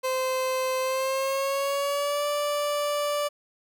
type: tone with pitch glide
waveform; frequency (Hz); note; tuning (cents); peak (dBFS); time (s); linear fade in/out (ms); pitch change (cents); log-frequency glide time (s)
30% pulse; 518 to 584.8; C5 to D5; -17 to -7; -22; 0.03-3.29; 20; +210; 0.8-2.27
effects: none